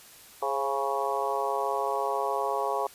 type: harmonic tone with a mistuned harmonic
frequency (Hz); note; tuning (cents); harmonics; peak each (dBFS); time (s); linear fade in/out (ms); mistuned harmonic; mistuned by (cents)
138.59; C#3; 0; 3 / 4 / 5 / 6 / 7 / 8; -33 / -33 / -33 / -33 / -33 / -33; 0.42-2.87; 5; 4; -44
effects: white hiss -51 dBFS RMS until 2.94 s + resampled to 32000 Hz